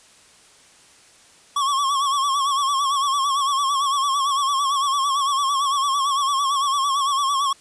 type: tone with vibrato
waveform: square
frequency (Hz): 1108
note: C#6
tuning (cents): -1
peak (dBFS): -19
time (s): 1.56-7.53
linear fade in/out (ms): 5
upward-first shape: sine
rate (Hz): 8.9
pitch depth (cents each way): 76
effects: white hiss -51 dBFS RMS until 7.6 s + resampled to 22050 Hz